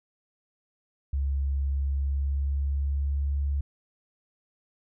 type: tone with pitch glide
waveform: sine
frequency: 69 to 70.53 Hz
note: C#2 to C#2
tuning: -7 to +31 cents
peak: -24 dBFS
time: 1.13-3.61 s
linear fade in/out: 5 ms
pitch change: +38 cents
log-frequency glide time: 1.78-3.41 s
effects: none